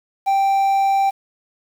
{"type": "tone with quantisation", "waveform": "triangle", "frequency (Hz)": 784, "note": "G5", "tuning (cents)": 0, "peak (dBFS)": -12, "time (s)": [0.26, 1.11], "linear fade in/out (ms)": 20, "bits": 7, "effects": []}